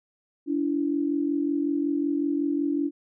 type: tone pair together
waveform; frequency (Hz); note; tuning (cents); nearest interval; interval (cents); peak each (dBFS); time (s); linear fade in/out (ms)
sine; 287.5 / 332.9; D4 / E4; -37 / +17; minor third; 254; -24 / -28; 0.46-2.91; 50
effects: none